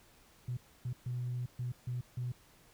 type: tone bursts at uneven times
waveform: sine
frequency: 123.47 Hz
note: B2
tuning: in tune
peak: -33 dBFS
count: 6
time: 0.48-0.57 / 0.85-0.93 / 1.06-1.46 / 1.59-1.72 / 1.87-2.01 / 2.17-2.32 s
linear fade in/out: 5 ms
effects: tanh soft clip ceiling -30 dBFS + pink hiss -63 dBFS RMS until 2.73 s